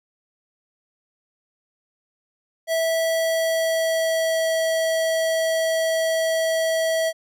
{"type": "tone with pitch glide", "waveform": "square", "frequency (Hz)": [654, 649.1], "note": ["E5", "E5"], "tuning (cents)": [-14, -27], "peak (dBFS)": -20, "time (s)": [2.67, 7.13], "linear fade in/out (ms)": 50, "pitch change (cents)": -13, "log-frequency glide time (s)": [3, 4.51], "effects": []}